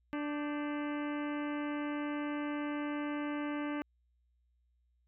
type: harmonic tone with a mistuned harmonic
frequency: 293.7 Hz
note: D4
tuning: in tune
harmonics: 1 / 2 / 3 / 4 / 5 / 6 / 7 / 8 / 9 / 10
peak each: -35 / -44 / -47 / -46 / -48 / -53 / -50 / -55 / -54 / -57 dBFS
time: 0.13-3.82 s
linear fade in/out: 0 ms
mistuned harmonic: 5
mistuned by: +98 cents
effects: added 60 Hz sine -70 dBFS peak until 5.07 s